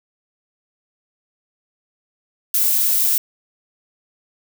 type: noise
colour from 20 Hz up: violet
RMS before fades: -17 dBFS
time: 2.54-3.18 s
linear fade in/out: 2 ms
effects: none